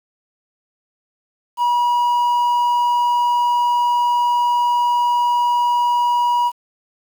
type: tone with quantisation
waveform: triangle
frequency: 965 Hz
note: B5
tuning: 40 cents flat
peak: -12 dBFS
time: 1.57-6.52 s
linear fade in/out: 50 ms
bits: 7
effects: none